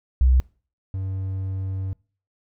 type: tone pair in turn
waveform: sine / triangle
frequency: 63.7 / 95.44 Hz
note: C2 / G2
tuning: -46 / -46 cents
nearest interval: perfect fifth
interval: 700 cents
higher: second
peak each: -13 / -23 dBFS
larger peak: first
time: 0.21-0.4 / 0.94-1.93 s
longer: second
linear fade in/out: 0 ms
effects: noise-tail reverb RT60 0.4 s tail -24 dB re dry

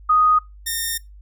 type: tone pair in turn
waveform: sine / 5% pulse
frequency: 1244.5 / 1827.7 Hz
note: D#6 / A#6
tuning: 0 / -35 cents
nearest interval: perfect fifth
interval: 665 cents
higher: second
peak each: -12 dBFS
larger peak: neither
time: 0.09-0.39 / 0.66-0.98 s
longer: second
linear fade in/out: 10 ms
effects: noise-tail reverb RT60 0.2 s tail -22 dB re dry + added 50 Hz sine -40 dBFS peak until 1.21 s

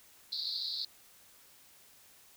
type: band-pass noise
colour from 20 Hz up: pink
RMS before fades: -37 dBFS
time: 0.32-0.85 s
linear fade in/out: 5 ms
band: 3900 to 4700 Hz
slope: 96 dB/octave
effects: white hiss -60 dBFS RMS until 2.36 s

